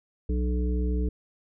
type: harmonic tone with a mistuned harmonic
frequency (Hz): 62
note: B1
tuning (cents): +7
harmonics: 1 / 3 / 5 / 7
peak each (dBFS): -24 / -33 / -35 / -36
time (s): 0.29-1.09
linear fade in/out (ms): 5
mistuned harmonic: 5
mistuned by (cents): -54
effects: none